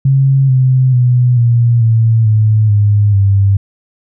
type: tone with pitch steps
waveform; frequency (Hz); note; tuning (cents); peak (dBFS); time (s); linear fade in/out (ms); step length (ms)
sine; 135.5 / 129.53 / 123.82 / 118.37 / 113.15 / 108.17 / 103.4 / 98.85; C#3 / C3 / B2 / A#2 / A2 / A2 / G#2 / G2; -39 / -17 / +5 / +27 / +49 / -29 / -7 / +15; -6; 0.05-3.57; 5; 440
effects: none